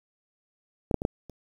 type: clicks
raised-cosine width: 2 ms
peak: -13 / -8 / -18 / -10 / -30 dBFS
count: 5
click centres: 0.912 / 0.943 / 1.019 / 1.051 / 1.297 s
effects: 8-bit